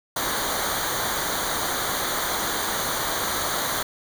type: noise with comb filter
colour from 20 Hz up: pink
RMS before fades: -26 dBFS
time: 0.16-3.83 s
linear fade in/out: 5 ms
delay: 0.38 ms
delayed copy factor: -0.8
effects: none